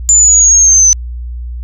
sine linear sweep, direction down, 7130 to 6050 Hz, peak -3 dBFS, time 0.09-0.93 s, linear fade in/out 0 ms, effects added 60 Hz sine -19 dBFS peak until 1.63 s

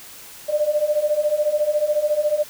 sine beating tone pair, 590 / 604 Hz, D5 / D5, +8 / +48 cents, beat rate 14 Hz, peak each -22 / -19 dBFS, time 0.48-2.44 s, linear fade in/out 20 ms, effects white hiss -41 dBFS RMS until 2.49 s

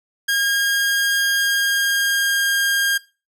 sawtooth tone with pitch glide, 1623 to 1612.7 Hz, G#6 to G6, -40 to +49 cents, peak -13 dBFS, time 0.28-2.98 s, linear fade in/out 10 ms, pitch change -11 cents, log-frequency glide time 0.75-2.59 s, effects noise-tail reverb RT60 0.3 s tail -20 dB re dry

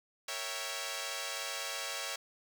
5% pulse chord, A# diminished seventh, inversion none, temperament equal with one note detuned, 466.2 / 556.6 / 659.3 / 784 Hz, A#4 / C#5 / E5 / G5, 0 / +7 / 0 / 0 cents, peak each -34 / -29 / -30 / -32 dBFS, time 0.28-2.16 s, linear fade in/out 5 ms, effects none

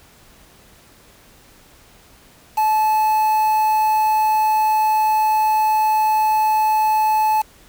triangle tone with quantisation, 864 Hz, A5, 32 cents flat, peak -12 dBFS, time 2.57-7.42 s, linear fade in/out 10 ms, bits 5, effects pink hiss -49 dBFS RMS until 7.68 s

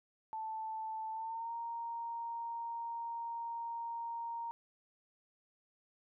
sine tone with pitch glide, 880 to 930.2 Hz, A5 to A#5, 0 to -4 cents, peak -38 dBFS, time 0.33-4.51 s, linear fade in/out 0 ms, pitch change +96 cents, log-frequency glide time 1.11-1.53 s, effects none

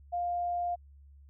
sine tone, 702 Hz, F5, 9 cents sharp, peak -29 dBFS, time 0.12-0.76 s, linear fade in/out 20 ms, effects added 70 Hz sine -52 dBFS peak until 1.29 s

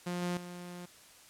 sawtooth tone with level steps, 176.9 Hz, F3, 23 cents sharp, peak -30 / -28 / -39 dBFS, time 0.06-0.86 s, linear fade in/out 10 ms, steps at 0.22 / 0.37 s, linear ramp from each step 2 ms, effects white hiss -57 dBFS RMS until 1.29 s + low-pass 11000 Hz 12 dB/octave

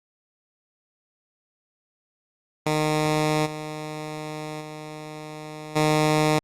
10% pulse tone with level steps, 153.4 Hz, D#3, 24 cents flat, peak -12 / -23 / -27 / -10 dBFS, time 2.66-6.39 s, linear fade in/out 5 ms, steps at 3.45 / 4.6 / 5.75 s, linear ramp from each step 20 ms, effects low-pass 10000 Hz 12 dB/octave + Opus 32 kbps

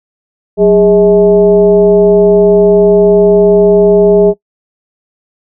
sine tone with frequency modulation, 410.5 Hz, G#4, 20 cents flat, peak -3 dBFS, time 0.57-4.34 s, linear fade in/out 50 ms, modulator 226 Hz, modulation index 0.82, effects noise-tail reverb RT60 0.1 s tail -21 dB re dry

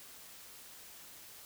silence, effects white hiss -53 dBFS RMS until 1.45 s

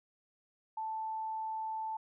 sine tone, 880 Hz, A5, in tune, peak -35 dBFS, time 0.77-1.97 s, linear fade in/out 5 ms, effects none

